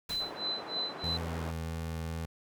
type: noise with exponential decay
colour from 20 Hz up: pink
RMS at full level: -38 dBFS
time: 0.09-0.47 s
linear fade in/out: 5 ms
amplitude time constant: 82 ms
type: tone with tremolo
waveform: sine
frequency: 4028 Hz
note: B7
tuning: 33 cents sharp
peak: -30 dBFS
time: 0.1-1.17 s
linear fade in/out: 2 ms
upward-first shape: sine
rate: 3.2 Hz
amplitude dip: 100%
type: band-pass noise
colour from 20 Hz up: white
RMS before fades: -43 dBFS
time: 0.2-1.51 s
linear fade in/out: 5 ms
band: 230 to 920 Hz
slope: 12 dB/octave
type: tone with pitch glide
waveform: 25% pulse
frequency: 83.7 to 81.6 Hz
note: E2 to E2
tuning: +27 to -17 cents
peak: -31 dBFS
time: 1.03-2.26 s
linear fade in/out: 10 ms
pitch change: -44 cents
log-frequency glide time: 1.14-1.55 s
effects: none